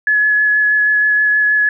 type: tone with vibrato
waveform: sine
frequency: 1700 Hz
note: G#6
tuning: 40 cents sharp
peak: -10 dBFS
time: 0.07-1.69 s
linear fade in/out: 2 ms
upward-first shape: sine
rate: 6.3 Hz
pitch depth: 11 cents each way
effects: none